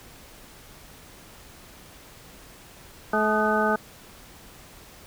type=harmonic tone with a mistuned harmonic; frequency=215.1 Hz; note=A3; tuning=39 cents flat; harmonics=1 / 2 / 3 / 4 / 6 / 7; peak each=-27 / -27 / -27 / -27 / -27 / -27 dBFS; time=3.13-3.76 s; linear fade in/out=5 ms; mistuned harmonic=6; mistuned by=-69 cents; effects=pink hiss -48 dBFS RMS until 5.06 s

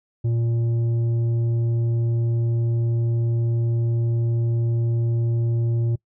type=tone with tanh clipping; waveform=sine; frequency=116.54 Hz; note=A#2; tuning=in tune; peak=-20 dBFS; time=0.24-5.96 s; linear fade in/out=10 ms; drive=7 dB; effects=noise-tail reverb RT60 0.1 s tail -24 dB re dry

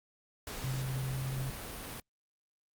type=noise; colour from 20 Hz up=pink; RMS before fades=-42 dBFS; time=0.47-2 s; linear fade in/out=2 ms
type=tone with pitch glide; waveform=sine; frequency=130.81 to 131.72 Hz; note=C3 to C3; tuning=0 to +12 cents; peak=-33 dBFS; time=0.64-1.5 s; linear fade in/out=0 ms; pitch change=+12 cents; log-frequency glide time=0.86-1.23 s
effects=Opus 48 kbps

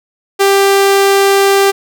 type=tone; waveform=sawtooth; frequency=394.4 Hz; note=G4; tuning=11 cents sharp; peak=-3 dBFS; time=0.39-1.72 s; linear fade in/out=20 ms; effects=none

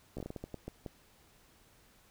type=slowing click train; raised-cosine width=2 ms; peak=-27 dBFS; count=11; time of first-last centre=0.17-0.862 s; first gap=14 ms; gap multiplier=1.33; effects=pink hiss -64 dBFS RMS until 2.1 s

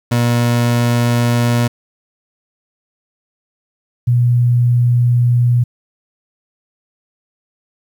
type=tone pair in turn; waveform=30% pulse / sine; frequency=119.5 / 121.38 Hz; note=A#2 / B2; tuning=+43 / -30 cents; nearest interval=unison; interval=27 cents; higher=second; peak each=-9 dBFS; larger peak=neither; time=0.11-1.68 / 4.07-5.64 s; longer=neither; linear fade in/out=10 ms; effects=8-bit

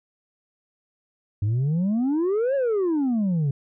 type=exponential two-way sweep; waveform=sine; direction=up then down; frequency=98 to 566 to 134.2 Hz; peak=-17 dBFS; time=1.42-3.51 s; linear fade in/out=5 ms; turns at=2.55 s; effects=tanh soft clip ceiling -19 dBFS

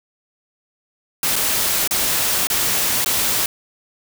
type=noise with dropouts; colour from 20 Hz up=white; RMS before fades=-19 dBFS; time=1.23-3.46 s; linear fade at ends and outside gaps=2 ms; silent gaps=1.358-1.362 / 1.876-1.909 / 2.471-2.5 / 3.046-3.06 s; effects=none

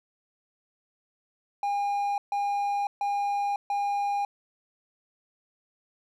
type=tone bursts; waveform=triangle; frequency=810 Hz; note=G#5; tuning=43 cents flat; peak=-23 dBFS; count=4; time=1.63-4.25 s; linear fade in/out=2 ms; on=550 ms; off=140 ms; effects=none

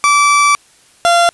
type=tone pair in turn; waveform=30% pulse; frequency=1159 / 689.1 Hz; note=D6 / F5; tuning=-23 / -23 cents; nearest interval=major sixth; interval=900 cents; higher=first; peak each=-5 dBFS; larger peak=neither; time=0.04-0.55 / 1.05-1.29 s; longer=first; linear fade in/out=0 ms; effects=white hiss -48 dBFS RMS until 1.33 s + resampled to 24000 Hz

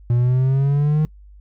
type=exponential sweep; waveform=triangle; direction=up; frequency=118.6 to 155.56 Hz; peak=-12 dBFS; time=0.1-1.05 s; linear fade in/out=0 ms; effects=noise-tail reverb RT60 0.1 s tail -23 dB re dry + added 50 Hz sine -41 dBFS peak until 1.4 s

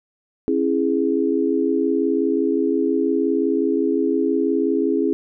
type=chord; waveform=sine; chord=C# minor; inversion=none; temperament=equal with one note detuned; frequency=270.4 / 329.6 / 415.3 Hz; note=C#4 / E4 / G#4; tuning=-43 / 0 / 0 cents; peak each=-21 dBFS; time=0.48-5.13 s; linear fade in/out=0 ms; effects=none

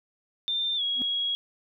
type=tone with pitch glide; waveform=sine; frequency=3591 to 3312 Hz; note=A7 to G#7; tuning=+35 to -5 cents; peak=-25 dBFS; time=0.48-1.35 s; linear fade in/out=0 ms; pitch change=-140 cents; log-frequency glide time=0.76-0.82 s
type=tone with exponential growth; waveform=triangle; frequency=251.6 Hz; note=B3; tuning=32 cents sharp; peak=-28 dBFS; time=0.93-1.02 s; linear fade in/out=0 ms; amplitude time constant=18 ms
effects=none

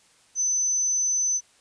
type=tone; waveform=sine; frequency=6070 Hz; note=F#8; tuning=43 cents sharp; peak=-21 dBFS; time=0.35-1.41 s; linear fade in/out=50 ms; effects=white hiss -59 dBFS RMS until 1.6 s + resampled to 22050 Hz

